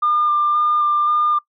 sine tone with vibrato, 1200 Hz, D6, 37 cents sharp, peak -13 dBFS, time 0.02-1.39 s, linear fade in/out 10 ms, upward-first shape square, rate 1.9 Hz, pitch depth 11 cents each way, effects noise-tail reverb RT60 0.1 s tail -24 dB re dry + tanh soft clip ceiling -9 dBFS

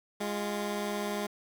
15% pulse tone pair together, 206.1 / 349.2 Hz, G#3 / F4, -13 / 0 cents, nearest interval major sixth, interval 913 cents, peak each -26 / -32 dBFS, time 0.2-1.27 s, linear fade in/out 10 ms, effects 9-bit

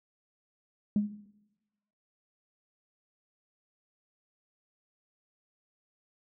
sine tone with exponential decay, 207.7 Hz, G#3, in tune, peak -20 dBFS, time 0.96-1.26 s, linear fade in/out 2 ms, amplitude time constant 64 ms, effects noise-tail reverb RT60 1.0 s tail -17 dB re dry + tanh soft clip ceiling -18 dBFS

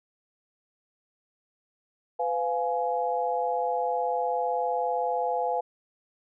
sine chord, F diminished, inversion second, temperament just, 502.9 / 698.5 / 838.1 Hz, Cb5 / F5 / Ab5, +31 / 0 / +16 cents, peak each -29 dBFS, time 2.19-5.61 s, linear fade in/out 10 ms, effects none

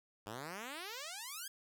5% pulse exponential sweep, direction up, 98 to 1661.2 Hz, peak -32 dBFS, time 0.26-1.48 s, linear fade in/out 5 ms, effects none

